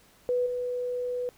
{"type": "tone with level steps", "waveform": "sine", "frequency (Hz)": 493.9, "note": "B4", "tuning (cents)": 0, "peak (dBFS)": [-23, -28], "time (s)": [0.29, 1.29], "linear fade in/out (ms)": 0, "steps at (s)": 0.46, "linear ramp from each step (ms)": 5, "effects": ["pink hiss -59 dBFS RMS until 1.37 s"]}